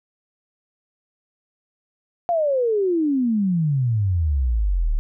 sine exponential sweep, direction down, 711 to 34.65 Hz, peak -17 dBFS, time 2.29-4.99 s, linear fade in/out 0 ms, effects none

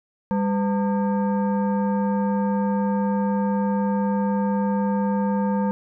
sine tone with frequency modulation, 200 Hz, G3, 35 cents sharp, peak -19 dBFS, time 0.31-5.71 s, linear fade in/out 0 ms, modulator 706 Hz, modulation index 0.77, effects none

